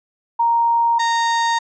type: tone pair in turn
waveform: sine / 35% pulse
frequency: 932.3 / 926.4 Hz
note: A#5 / A#5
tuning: 0 / -11 cents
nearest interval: unison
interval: 11 cents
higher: first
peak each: -13 / -14 dBFS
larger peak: first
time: 0.39-0.99 / 0.99-1.59 s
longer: neither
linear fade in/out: 10 ms
effects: resampled to 16000 Hz